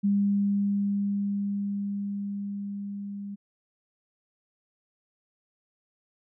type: tone with level ramp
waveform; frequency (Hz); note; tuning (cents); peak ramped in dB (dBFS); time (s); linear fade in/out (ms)
sine; 201.1; G3; +44; -20 to -34; 0.03-3.36; 20
effects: none